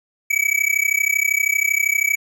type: tone with amplitude modulation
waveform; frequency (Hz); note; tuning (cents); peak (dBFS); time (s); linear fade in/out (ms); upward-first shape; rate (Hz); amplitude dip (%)
square; 2283; D7; -50; -13; 0.3-2.16; 10; sine; 32.7; 95
effects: none